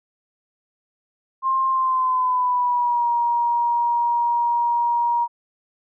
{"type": "tone with pitch glide", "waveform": "sine", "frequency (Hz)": [1058, 948], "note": ["C6", "A#5"], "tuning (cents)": [19, 29], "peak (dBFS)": -17, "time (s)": [1.42, 5.28], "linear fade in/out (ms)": 50, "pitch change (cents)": -190, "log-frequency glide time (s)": [1.69, 3.08], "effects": []}